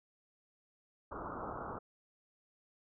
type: low-pass noise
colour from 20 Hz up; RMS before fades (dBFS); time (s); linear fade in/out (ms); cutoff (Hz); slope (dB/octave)
white; -43; 1.11-1.79; 10; 1400; 96
effects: none

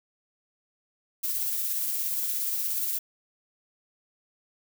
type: noise with tremolo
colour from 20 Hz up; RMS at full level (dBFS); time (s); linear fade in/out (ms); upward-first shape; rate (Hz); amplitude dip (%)
violet; -28; 1.23-2.99; 10; sine; 17; 25
effects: none

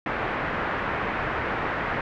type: low-pass noise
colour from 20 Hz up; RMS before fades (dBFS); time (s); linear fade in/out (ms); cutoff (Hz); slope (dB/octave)
white; -28; 0.06-2.01; 2; 1900; 24
effects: none

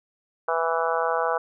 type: harmonic tone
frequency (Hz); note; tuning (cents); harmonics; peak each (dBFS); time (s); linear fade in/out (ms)
164.81; E3; 0; 3 / 4 / 5 / 6 / 7 / 8 / 9; -27 / -28 / -29 / -30 / -30 / -31 / -32; 0.48-1.38; 5
effects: none

